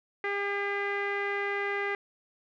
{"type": "tone with low-pass filter", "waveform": "sawtooth", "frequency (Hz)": 402.5, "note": "G4", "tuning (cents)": 46, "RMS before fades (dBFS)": -31, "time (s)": [0.24, 1.95], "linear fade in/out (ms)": 2, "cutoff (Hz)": 2000, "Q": 5, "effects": []}